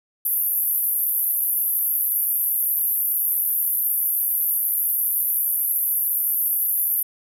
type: band-pass noise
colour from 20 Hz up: white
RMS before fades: -22 dBFS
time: 0.25-7.03 s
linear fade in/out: 5 ms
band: 11000 to 14000 Hz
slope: 96 dB/octave
effects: none